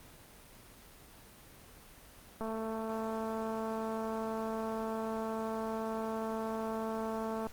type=click train; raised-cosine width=1 ms; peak=-25 dBFS; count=1124; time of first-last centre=2.41-7.469 s; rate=222 Hz; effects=pink hiss -55 dBFS RMS until 7.52 s + Opus 24 kbps